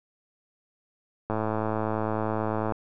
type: click train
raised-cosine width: 1 ms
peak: -14 dBFS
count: 156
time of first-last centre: 1.3-2.722 s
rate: 109 Hz
effects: none